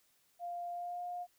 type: tone with pitch glide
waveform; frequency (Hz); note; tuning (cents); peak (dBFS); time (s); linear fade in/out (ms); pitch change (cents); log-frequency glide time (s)
sine; 698.5 to 709.9; F5 to F5; 0 to +28; -38; 0.39-1.27; 50; +28; 0.7-1.04
effects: white hiss -72 dBFS RMS until 1.38 s